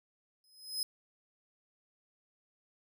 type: tone with exponential growth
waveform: sawtooth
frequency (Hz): 5080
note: D#8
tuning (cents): +35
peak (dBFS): -27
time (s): 0.44-0.83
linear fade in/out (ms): 1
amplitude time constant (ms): 84
effects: none